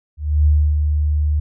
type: tone with ADSR envelope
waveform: sine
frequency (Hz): 75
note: D2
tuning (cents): +37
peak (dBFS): -9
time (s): 0.17-1.4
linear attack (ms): 290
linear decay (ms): 290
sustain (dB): -5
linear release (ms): 8
effects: none